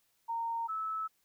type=tone pair in turn; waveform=sine; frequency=922 / 1303.9 Hz; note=A#5 / E6; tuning=-19 / -19 cents; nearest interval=tritone; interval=600 cents; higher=second; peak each=-32 / -33 dBFS; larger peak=first; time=0.28-0.68 / 0.68-1.08 s; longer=neither; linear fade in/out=20 ms; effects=white hiss -74 dBFS RMS until 1.24 s